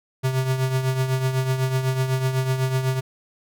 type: tone with tremolo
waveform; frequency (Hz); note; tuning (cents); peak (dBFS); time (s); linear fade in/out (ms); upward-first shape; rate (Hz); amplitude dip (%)
square; 130.81; C3; 0; -18; 0.23-3.01; 20; triangle; 8; 65
effects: none